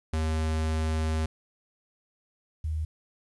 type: tone pair in turn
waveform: square / sine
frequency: 79 / 78.14 Hz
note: D#2 / D#2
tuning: +27 / +8 cents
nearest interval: unison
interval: 19 cents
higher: first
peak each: -26 / -27 dBFS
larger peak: first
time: 0.13-1.26 / 2.64-2.85 s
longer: first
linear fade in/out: 5 ms
effects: resampled to 24000 Hz + 10-bit